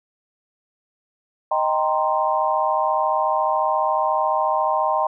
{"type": "chord", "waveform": "sine", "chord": "C minor seventh", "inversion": "first", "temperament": "equal", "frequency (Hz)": [622.3, 784, 932.3, 1046.5], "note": ["Eb5", "G5", "Bb5", "C6"], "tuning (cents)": [0, 0, 0, 0], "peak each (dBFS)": -23, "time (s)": [1.51, 5.07], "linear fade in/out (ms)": 5, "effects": []}